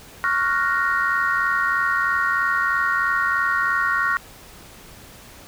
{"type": "chord", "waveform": "sine", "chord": "Gb major seventh", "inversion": "second", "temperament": "equal", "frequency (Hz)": [1108.7, 1396.9, 1480, 1864.7], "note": ["Db6", "F6", "Gb6", "Bb6"], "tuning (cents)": [0, 0, 0, 0], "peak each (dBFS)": [-23, -22, -25, -23], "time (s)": [0.24, 4.17], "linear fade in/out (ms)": 0, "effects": ["tanh soft clip ceiling -9 dBFS", "pink hiss -44 dBFS RMS until 5.47 s"]}